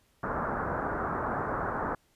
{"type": "low-pass noise", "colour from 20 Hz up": "white", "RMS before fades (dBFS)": -32, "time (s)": [0.23, 1.95], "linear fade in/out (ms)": 5, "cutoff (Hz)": 1500, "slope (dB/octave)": 48, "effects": ["pink hiss -68 dBFS RMS until 2.15 s", "resampled to 32000 Hz"]}